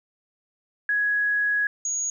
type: tone pair in turn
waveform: sine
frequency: 1670 / 6680 Hz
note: G#6 / G#8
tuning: +9 / +9 cents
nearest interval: 2 octaves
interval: 2400 cents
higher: second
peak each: -20 / -24 dBFS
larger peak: first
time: 0.89-1.67 / 1.85-2.1 s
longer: first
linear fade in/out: 2 ms
effects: 10-bit